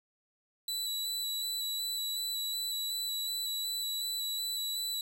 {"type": "tone with vibrato", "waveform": "sawtooth", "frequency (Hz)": 3951, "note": "B7", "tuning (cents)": 0, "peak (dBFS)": -30, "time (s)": [0.68, 5.01], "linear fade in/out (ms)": 2, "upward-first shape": "square", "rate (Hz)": 2.7, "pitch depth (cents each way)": 11, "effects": []}